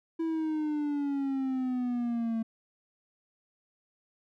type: exponential sweep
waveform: triangle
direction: down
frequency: 329.6 to 223.5 Hz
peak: -26 dBFS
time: 0.19-2.43 s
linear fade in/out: 10 ms
effects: none